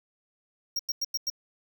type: tone bursts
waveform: square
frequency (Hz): 5588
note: F8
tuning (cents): 0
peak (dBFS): -27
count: 5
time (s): 0.76-1.301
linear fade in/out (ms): 5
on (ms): 33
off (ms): 94
effects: none